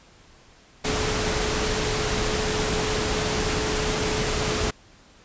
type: tone in noise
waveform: sine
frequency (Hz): 428.5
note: A4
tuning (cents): -46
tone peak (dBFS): -29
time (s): 0.84-4.71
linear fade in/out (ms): 10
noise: pink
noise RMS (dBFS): -25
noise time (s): 0.84-4.71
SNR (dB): -7
effects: pink hiss -53 dBFS RMS until 5.24 s + resampled to 16000 Hz